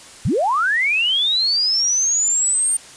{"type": "linear sweep", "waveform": "sine", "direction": "up", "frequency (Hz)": [73.42, 8870], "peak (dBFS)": -15, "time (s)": [0.25, 2.77], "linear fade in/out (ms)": 5, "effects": ["white hiss -41 dBFS RMS until 2.96 s", "resampled to 22050 Hz"]}